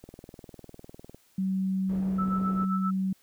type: click train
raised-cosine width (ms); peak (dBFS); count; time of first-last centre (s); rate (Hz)
2; -31; 23; 0.04-1.146; 19.9
type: tone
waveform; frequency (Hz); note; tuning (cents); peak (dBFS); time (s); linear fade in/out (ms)
sine; 190.1; F#3; +47; -25; 1.38-3.13; 5
type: low-pass noise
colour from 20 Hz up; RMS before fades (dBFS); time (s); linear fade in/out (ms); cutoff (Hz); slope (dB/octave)
white; -42; 1.89-2.65; 5; 400; 12
type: tone with tremolo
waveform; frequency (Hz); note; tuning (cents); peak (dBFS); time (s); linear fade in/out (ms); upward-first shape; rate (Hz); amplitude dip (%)
sine; 1315; E6; -5; -28; 2.18-2.91; 10; sine; 7.6; 75
effects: white hiss -64 dBFS RMS until 3.22 s